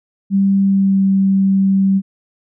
sine tone with pitch glide, 196 to 193.75 Hz, G3 to G3, 0 to -20 cents, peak -10 dBFS, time 0.3-2.02 s, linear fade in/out 50 ms, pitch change -20 cents, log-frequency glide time 0.62-1.02 s, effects none

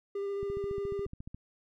triangle tone with vibrato, 399.3 Hz, G4, 32 cents sharp, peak -30 dBFS, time 0.15-1.06 s, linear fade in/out 5 ms, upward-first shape square, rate 14 Hz, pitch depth 10 cents each way
click train, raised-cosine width 5 ms, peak -30 dBFS, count 14, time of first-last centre 0.43-1.345 s, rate 14.2 Hz
effects none

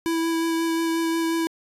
square tone with vibrato, 329.6 Hz, E4, in tune, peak -22 dBFS, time 0.06-1.47 s, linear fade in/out 0 ms, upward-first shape sine, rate 5.6 Hz, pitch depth 11 cents each way, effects resampled to 32000 Hz

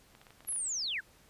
clicks, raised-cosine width 0.3 ms, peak -38 dBFS, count 9, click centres 0.151 / 0.215 / 0.268 / 0.306 / 0.406 / 0.449 / 0.487 / 0.525 / 0.561 s
sine linear sweep, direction down, 11510 to 1376 Hz, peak -32 dBFS, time 0.47-1.01 s, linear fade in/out 20 ms
effects pink hiss -62 dBFS RMS until 1.29 s + resampled to 32000 Hz

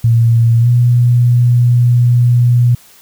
sine tone with pitch glide, 115.9 to 121.38 Hz, A#2 to B2, -10 to -30 cents, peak -6 dBFS, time 0.04-2.75 s, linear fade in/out 5 ms, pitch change +80 cents, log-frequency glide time 0.6-0.68 s, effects white hiss -43 dBFS RMS until 3.01 s

